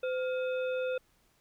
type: harmonic tone with a mistuned harmonic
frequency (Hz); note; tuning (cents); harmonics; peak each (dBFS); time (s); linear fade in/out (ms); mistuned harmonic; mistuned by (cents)
511; C5; -41; 1 / 3 / 5 / 7; -30 / -41 / -44 / -51; 0.03-0.98; 5; 3; -150
effects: pink hiss -69 dBFS RMS until 1.4 s